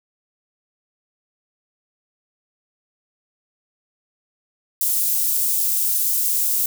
white high-pass noise, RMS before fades -20 dBFS, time 4.81-6.66 s, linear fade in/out 2 ms, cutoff 9300 Hz, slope 12 dB/octave, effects none

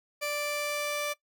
sawtooth tone pair together, 587.4 / 1174.7 Hz, D5 / D6, 0 / 0 cents, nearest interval octave, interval 1200 cents, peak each -28 dBFS, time 0.21-1.14 s, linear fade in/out 20 ms, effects noise-tail reverb RT60 0.1 s tail -19 dB re dry

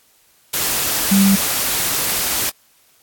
sine tone in noise, 196 Hz, G3, in tune, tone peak -10 dBFS, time 1.11-1.36 s, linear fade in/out 10 ms, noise white, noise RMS -19 dBFS, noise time 0.53-2.5 s, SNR +6 dB, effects white hiss -55 dBFS RMS until 3.02 s + AAC 64 kbps

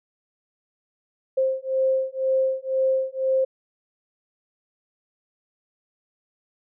sine beating tone pair, 526 / 528 Hz, C5 / C5, +9 / +16 cents, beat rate 2 Hz, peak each -23 dBFS, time 1.37-3.45 s, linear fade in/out 10 ms, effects none

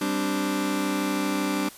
sawtooth chord, G suspended fourth, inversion none, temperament just, 196 / 261.3 / 294 Hz, G3 / C4 / D4, 0 / -2 / +2 cents, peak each -25 / -27 / -22 dBFS, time 0.01-1.69 s, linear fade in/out 5 ms, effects white hiss -46 dBFS RMS until 1.77 s + resampled to 32000 Hz

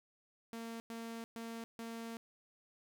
sawtooth tone bursts at uneven times, 229 Hz, A#3, 31 cents flat, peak -39 dBFS, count 4, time 0.53-0.8 / 0.9-1.24 / 1.36-1.64 / 1.79-2.17 s, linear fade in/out 0 ms, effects none

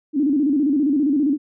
sine tone with vibrato, 286.7 Hz, D4, 42 cents flat, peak -15 dBFS, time 0.13-1.38 s, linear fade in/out 50 ms, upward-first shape square, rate 15 Hz, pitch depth 110 cents each way, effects none

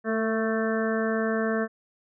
harmonic tone with a mistuned harmonic, 221.4 Hz, A3, 11 cents sharp, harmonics 1 / 2 / 3 / 5 / 6 / 7 / 8, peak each -27 / -28 / -31 / -36 / -38 / -35 / -35 dBFS, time 0.04-1.68 s, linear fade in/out 50 ms, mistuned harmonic 2, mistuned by +17 cents, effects none

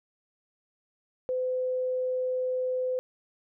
sine tone, 509 Hz, C5, 48 cents flat, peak -26 dBFS, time 1.29-2.99 s, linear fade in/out 0 ms, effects none

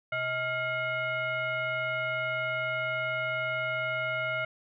sine tone with frequency modulation, 1396.9 Hz, F6, in tune, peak -28 dBFS, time 0.12-4.45 s, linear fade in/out 5 ms, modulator 762 Hz, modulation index 1.3, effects none

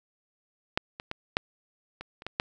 clicks, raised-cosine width 0.3 ms, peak -8 / -21 / -17 / -7 / -23 / -28 / -18 / -9 dBFS, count 8, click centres 0.775 / 0.999 / 1.114 / 1.369 / 2.01 / 2.221 / 2.266 / 2.399 s, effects none

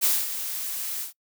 blue noise with ADSR envelope, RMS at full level -20 dBFS, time 0.01-1.13 s, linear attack 33 ms, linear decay 220 ms, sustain -11 dB, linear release 120 ms, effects noise-tail reverb RT60 0.1 s tail -24 dB re dry

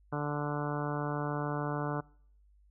harmonic tone, 146.83 Hz, D3, in tune, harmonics 1 / 2 / 3 / 4 / 5 / 6 / 7 / 8 / 9 / 10, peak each -35 / -38 / -40 / -41 / -42 / -43 / -43 / -44 / -45 / -45 dBFS, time 0.12-2.01 s, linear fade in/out 10 ms, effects noise-tail reverb RT60 0.6 s tail -25 dB re dry + added 50 Hz sine -60 dBFS peak until 2.7 s

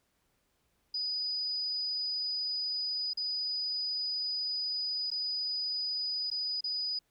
sine tone with dropouts, 4962 Hz, D#8, 6 cents flat, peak -31 dBFS, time 0.94-6.99 s, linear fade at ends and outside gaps 5 ms, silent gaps 3.134-3.172 / 5.104-5.114 / 6.302-6.313 / 6.608-6.64 s, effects pink hiss -75 dBFS RMS until 7.1 s

